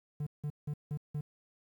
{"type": "tone bursts", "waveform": "triangle", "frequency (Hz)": 147.8, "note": "D3", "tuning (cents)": 11, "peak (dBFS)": -31, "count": 5, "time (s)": [0.2, 1.21], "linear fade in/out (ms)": 5, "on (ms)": 66, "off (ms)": 170, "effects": ["11-bit"]}